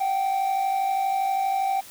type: tone pair together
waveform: triangle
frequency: 724.5 / 777 Hz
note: F#5 / G5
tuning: -37 / -16 cents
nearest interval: minor second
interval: 121 cents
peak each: -29 / -20 dBFS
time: 0-1.81 s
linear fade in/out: 10 ms
effects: white hiss -45 dBFS RMS until 1.9 s